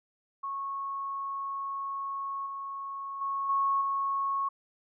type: tone with level steps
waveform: sine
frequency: 1100 Hz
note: C#6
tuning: 14 cents flat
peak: -32 / -35 / -29 / -24 / -27 dBFS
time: 0.43-4.49 s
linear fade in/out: 10 ms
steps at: 2.46 / 3.21 / 3.49 / 3.81 s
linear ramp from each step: 5 ms
effects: none